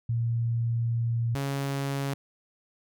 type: tone pair in turn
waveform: sine / sawtooth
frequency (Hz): 116.54 / 138.59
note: A#2 / C#3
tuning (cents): 0 / 0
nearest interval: minor third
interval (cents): 300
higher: second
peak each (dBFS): -24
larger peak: neither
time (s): 0.09-1.35 / 1.35-2.14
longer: first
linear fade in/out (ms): 5
effects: none